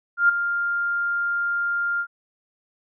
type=tone with ADSR envelope; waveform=sine; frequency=1400 Hz; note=F6; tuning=4 cents sharp; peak=-11 dBFS; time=0.17-2.07 s; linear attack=120 ms; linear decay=10 ms; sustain=-10 dB; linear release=70 ms; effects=none